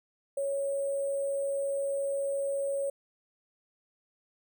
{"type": "tone with sample-and-hold", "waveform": "sine", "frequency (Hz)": 554.4, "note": "C#5", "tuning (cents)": 0, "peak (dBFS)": -28, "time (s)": [0.37, 2.9], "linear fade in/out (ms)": 5, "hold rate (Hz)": 8820, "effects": []}